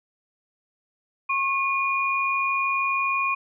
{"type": "tone pair together", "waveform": "sine", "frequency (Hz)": [1087, 2440], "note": ["C#6", "D#7"], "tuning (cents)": [-34, -34], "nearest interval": "octave + major second", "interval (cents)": 1400, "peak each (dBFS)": -24, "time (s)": [1.29, 3.35], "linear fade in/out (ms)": 10, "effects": []}